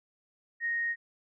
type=tone; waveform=sine; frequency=1864.7 Hz; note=A#6; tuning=in tune; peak=-28 dBFS; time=0.6-0.96 s; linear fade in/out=50 ms; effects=none